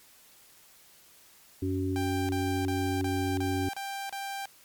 harmonic tone, 93.9 Hz, F#2, 26 cents sharp, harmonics 1 / 3 / 4, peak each -31 / -30 / -34 dBFS, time 1.62-3.69 s, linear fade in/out 5 ms
sawtooth tone bursts, 789 Hz, G5, 11 cents sharp, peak -30 dBFS, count 7, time 1.96-4.456 s, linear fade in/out 0 ms, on 330 ms, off 31 ms
effects white hiss -57 dBFS RMS until 4.64 s + MP3 96 kbps

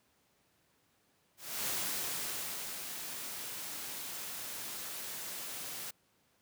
white noise with ADSR envelope, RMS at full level -35 dBFS, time 1.37-5.91 s, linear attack 290 ms, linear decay 1100 ms, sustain -7 dB, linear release 8 ms, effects pink hiss -72 dBFS RMS until 6.41 s + high-pass 100 Hz 12 dB/octave

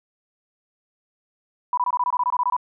sine tone bursts, 987.8 Hz, B5, in tune, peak -18 dBFS, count 13, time 1.73-2.566 s, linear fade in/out 2 ms, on 44 ms, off 22 ms, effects none

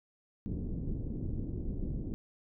pink low-pass noise, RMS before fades -36 dBFS, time 0.46-2.14 s, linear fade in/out 0 ms, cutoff 340 Hz, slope 24 dB/octave, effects none

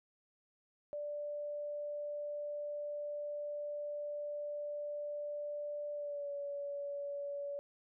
sine tone with pitch glide, 587.3 to 569.6 Hz, D5 to C#5, 0 to +47 cents, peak -38 dBFS, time 0.93-7.59 s, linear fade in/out 0 ms, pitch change -53 cents, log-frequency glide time 5.94-6.31 s, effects none

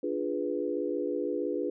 sine chord, D diminished seventh, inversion none, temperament equal, 293.7 / 349.2 / 415.3 / 493.9 Hz, D4 / F4 / Ab4 / Cb5, 0 / 0 / 0 / 0 cents, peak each -34 dBFS, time 0.03-1.7 s, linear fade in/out 5 ms, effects none

